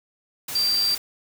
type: tone in noise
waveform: sine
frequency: 4699 Hz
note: D8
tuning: in tune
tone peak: -19 dBFS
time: 0.55-0.95 s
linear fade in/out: 5 ms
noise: white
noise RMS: -32 dBFS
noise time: 0.48-0.98 s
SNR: +10 dB
effects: none